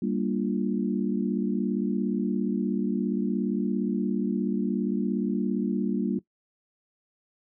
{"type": "chord", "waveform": "sine", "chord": "G minor seventh", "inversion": "none", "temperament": "equal", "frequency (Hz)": [196, 233.1, 293.7, 349.2], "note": ["G3", "Bb3", "D4", "F4"], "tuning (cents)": [0, 0, 0, 0], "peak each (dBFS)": [-28, -28, -31, -33], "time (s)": [0.02, 6.19], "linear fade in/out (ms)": 5, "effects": ["noise-tail reverb RT60 0.1 s tail -18 dB re dry"]}